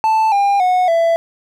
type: tone with pitch steps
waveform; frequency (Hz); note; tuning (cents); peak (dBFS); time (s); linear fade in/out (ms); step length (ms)
triangle; 880 / 802.3 / 731.5 / 666.9; A5 / G5 / F#5 / E5; 0 / +40 / -20 / +20; -9; 0.04-1.16; 0; 280
effects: none